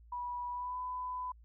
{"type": "tone with pitch glide", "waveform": "sine", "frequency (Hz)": [977, 1001.6], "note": ["B5", "B5"], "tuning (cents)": [-19, 24], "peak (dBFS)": -36, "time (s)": [0.12, 1.32], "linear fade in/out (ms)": 5, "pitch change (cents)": 43, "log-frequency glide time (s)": [0.5, 0.78], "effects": ["added 57 Hz sine -55 dBFS peak until 1.44 s"]}